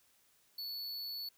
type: tone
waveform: square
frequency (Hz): 4435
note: C#8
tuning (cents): 0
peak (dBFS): -40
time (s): 0.58-1.29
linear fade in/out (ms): 5
effects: white hiss -70 dBFS RMS until 1.37 s